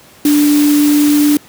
sine tone in noise, 293.7 Hz, D4, in tune, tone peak -7 dBFS, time 0.25-1.37 s, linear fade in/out 2 ms, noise white, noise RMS -21 dBFS, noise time 0.25-1.37 s, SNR +11 dB, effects pink hiss -42 dBFS RMS until 1.48 s + high-pass 100 Hz 12 dB/octave

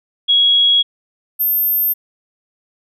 sine tone pair in turn, 3322 / 13288 Hz, G#7 / G#9, 0 / 0 cents, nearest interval 2 octaves, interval 2400 cents, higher second, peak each -9 / -13 dBFS, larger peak first, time 0.28-0.83 / 1.39-1.94 s, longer neither, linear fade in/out 20 ms, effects none

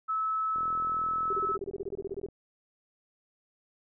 sine tone, 1300 Hz, E6, 24 cents flat, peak -27 dBFS, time 0.08-1.57 s, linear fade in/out 20 ms
click train, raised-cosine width 2 ms, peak -34 dBFS, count 73, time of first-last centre 0.56-2.287 s, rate 41.7 Hz
sine tone bursts, 393.8 Hz, G4, 8 cents sharp, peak -31 dBFS, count 16, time 1.3-2.262 s, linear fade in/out 5 ms, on 32 ms, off 30 ms
effects none

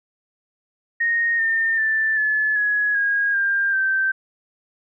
sine tone with pitch steps, 1859 / 1812.3 / 1766.9 / 1722.5 / 1679.3 / 1637.2 / 1596.1 / 1556 Hz, A#6 / A#6 / A6 / A6 / G#6 / G#6 / G6 / G6, -5 / -49 / +7 / -37 / +19 / -25 / +31 / -13 cents, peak -17 dBFS, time 1-4.12 s, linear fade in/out 10 ms, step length 390 ms, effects none

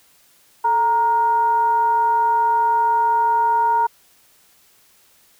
sine tone with frequency modulation, 932.3 Hz, A#5, in tune, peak -14 dBFS, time 0.64-3.87 s, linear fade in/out 10 ms, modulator 495 Hz, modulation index 0.31, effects white hiss -55 dBFS RMS until 5.39 s

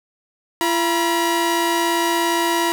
sawtooth tone pair together, 340 / 962.7 Hz, F4 / B5, -46 / -45 cents, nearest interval octave + tritone, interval 1801 cents, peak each -16 dBFS, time 0.61-2.72 s, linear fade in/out 0 ms, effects none

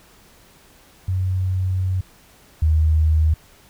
sine tone pair in turn, 93 / 78.38 Hz, F#2 / D#2, +9 / +13 cents, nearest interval minor third, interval 296 cents, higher first, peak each -18 / -13 dBFS, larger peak second, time 1.08-2.01 / 2.62-3.34 s, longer first, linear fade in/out 5 ms, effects pink hiss -51 dBFS RMS until 3.69 s

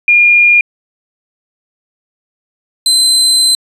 sine / 30% pulse tone pair in turn, 2418 / 4067 Hz, D7 / C8, +50 / -50 cents, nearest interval major sixth, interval 900 cents, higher second, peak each -4 dBFS, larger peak neither, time 0.08-0.61 / 2.86-3.55 s, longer second, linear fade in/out 2 ms, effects resampled to 32000 Hz

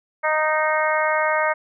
harmonic tone, 309.6 Hz, D#4, 9 cents flat, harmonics 2 / 3 / 4 / 5 / 6 / 7, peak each -22 / -24 / -25 / -26 / -27 / -27 dBFS, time 0.23-1.54 s, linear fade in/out 20 ms, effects none

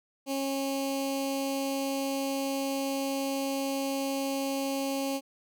15% pulse tone with notch filter, 273.1 Hz, C#4, 26 cents flat, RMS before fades -31 dBFS, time 0.26-5.21 s, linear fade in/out 50 ms, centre 1400 Hz, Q 0.68, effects none

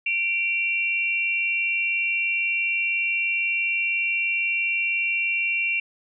sine tone pair together, 2349 / 2743 Hz, D7 / F7, 0 / -32 cents, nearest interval minor third, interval 268 cents, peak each -24 dBFS, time 0.06-5.8 s, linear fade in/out 5 ms, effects none

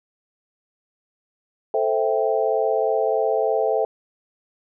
sine chord, A minor seventh, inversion none, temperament equal, 440 / 523.3 / 659.3 / 784 Hz, A4 / C5 / E5 / G5, 0 / 0 / 0 / 0 cents, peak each -22 / -24 / -23 / -26 dBFS, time 1.74-3.85 s, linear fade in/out 2 ms, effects none

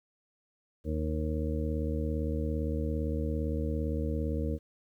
harmonic tone, 77.6 Hz, D#2, 4 cents flat, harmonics 1 / 2 / 3 / 4 / 6 / 7, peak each -31 / -38 / -37 / -38 / -38 / -42 dBFS, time 0.84-4.59 s, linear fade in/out 50 ms, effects 11-bit

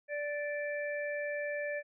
harmonic tone, 585 Hz, D5, 7 cents flat, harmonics 1 / 3 / 4, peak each -35 / -39 / -44 dBFS, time 0.08-1.83 s, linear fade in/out 50 ms, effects none

